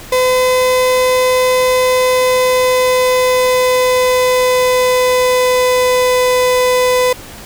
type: tone with pitch glide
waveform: 35% pulse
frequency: 508 to 502.2 Hz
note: B4 to B4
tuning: +49 to +29 cents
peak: -8 dBFS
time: 0.12-7.13 s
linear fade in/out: 5 ms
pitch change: -20 cents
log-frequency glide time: 1.95-6.22 s
effects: pink hiss -33 dBFS RMS until 7.45 s